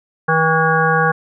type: harmonic tone with a mistuned harmonic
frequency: 160.7 Hz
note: E3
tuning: 44 cents flat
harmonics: 1 / 3 / 5 / 7 / 9 / 10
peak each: -19 / -19 / -19 / -19 / -19 / -19 dBFS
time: 0.28-1.12 s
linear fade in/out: 10 ms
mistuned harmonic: 10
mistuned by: +38 cents
effects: none